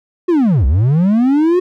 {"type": "linear two-way sweep", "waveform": "triangle", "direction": "down then up", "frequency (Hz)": [370, 59, 370], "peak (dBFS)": -7, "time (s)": [0.28, 1.6], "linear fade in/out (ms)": 10, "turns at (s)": 0.66, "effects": []}